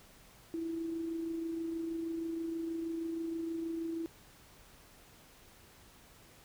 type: tone with amplitude modulation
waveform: sine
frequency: 329.6 Hz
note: E4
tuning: in tune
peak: -33 dBFS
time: 0.54-4.06 s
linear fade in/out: 0 ms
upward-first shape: sine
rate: 26.3 Hz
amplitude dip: 35%
effects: pink hiss -59 dBFS RMS until 6.44 s